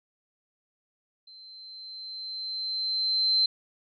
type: tone with level ramp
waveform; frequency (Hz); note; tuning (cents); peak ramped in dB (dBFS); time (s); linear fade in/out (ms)
sine; 4100; C8; -36; -47 to -19; 1.27-3.46; 5
effects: none